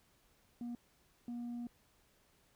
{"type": "tone bursts at uneven times", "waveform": "sine", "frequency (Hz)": 239.3, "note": "A#3", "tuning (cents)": 46, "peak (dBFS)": -37, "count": 2, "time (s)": [[0.61, 0.75], [1.28, 1.67]], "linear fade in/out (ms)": 2, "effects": ["tanh soft clip ceiling -39 dBFS", "pink hiss -71 dBFS RMS until 2.55 s"]}